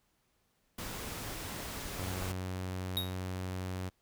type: noise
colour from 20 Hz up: pink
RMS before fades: -41 dBFS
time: 0.78-2.32 s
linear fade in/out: 5 ms
type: tone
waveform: sawtooth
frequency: 92.5 Hz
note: F#2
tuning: in tune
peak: -32 dBFS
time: 1.98-3.9 s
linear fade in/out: 20 ms
type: tone with exponential decay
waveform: square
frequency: 3771 Hz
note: A#7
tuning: 19 cents sharp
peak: -28 dBFS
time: 2.97-3.16 s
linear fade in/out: 0 ms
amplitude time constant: 40 ms
effects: pink hiss -75 dBFS RMS until 4.01 s